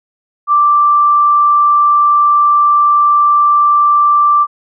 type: tone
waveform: sine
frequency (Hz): 1174.7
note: D6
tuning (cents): 0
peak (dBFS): -6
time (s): 0.47-4.47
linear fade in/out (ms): 50
effects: none